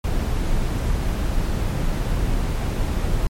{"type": "noise", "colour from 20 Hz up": "brown", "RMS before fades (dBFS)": -21, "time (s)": [0.04, 3.27], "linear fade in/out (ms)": 2, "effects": ["MP3 64 kbps"]}